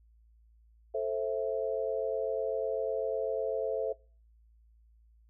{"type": "chord", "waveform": "sine", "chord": "A minor", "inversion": "none", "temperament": "just", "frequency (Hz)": [440, 528, 660], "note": ["A4", "C5", "E5"], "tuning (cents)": [0, 16, 2], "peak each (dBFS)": [-33, -34, -34], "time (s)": [0.94, 3.93], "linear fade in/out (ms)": 10, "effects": ["noise-tail reverb RT60 0.4 s tail -23 dB re dry", "added 56 Hz sine -59 dBFS peak until 5.29 s"]}